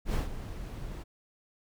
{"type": "noise with ADSR envelope", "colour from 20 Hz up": "brown", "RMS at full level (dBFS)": -26, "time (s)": [0.05, 1.04], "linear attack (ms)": 91, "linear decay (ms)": 140, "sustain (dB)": -13, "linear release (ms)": 23, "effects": []}